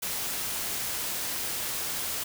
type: noise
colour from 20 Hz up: white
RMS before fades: -32 dBFS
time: 0.02-2.24 s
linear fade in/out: 10 ms
effects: none